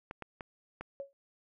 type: clicks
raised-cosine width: 0.5 ms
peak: -26 dBFS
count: 4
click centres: 0.111 / 0.223 / 0.408 / 0.81 s
type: tone with exponential decay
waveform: sine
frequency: 554.4 Hz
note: C#5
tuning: in tune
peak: -34 dBFS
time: 1-1.13 s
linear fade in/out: 0 ms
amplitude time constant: 27 ms
effects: none